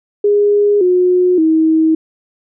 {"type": "tone with pitch steps", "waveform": "sine", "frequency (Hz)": [411.1, 362, 318.8], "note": ["G#4", "F#4", "D#4"], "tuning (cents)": [-18, -38, 42], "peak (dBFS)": -8, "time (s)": [0.24, 1.95], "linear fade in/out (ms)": 5, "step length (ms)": 570, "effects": []}